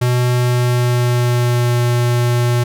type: tone with pitch glide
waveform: square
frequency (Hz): 123.47 to 121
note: B2 to B2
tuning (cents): 0 to -35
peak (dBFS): -13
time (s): 0.01-2.64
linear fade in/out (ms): 10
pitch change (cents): -35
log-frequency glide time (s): 0.27-1.78
effects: none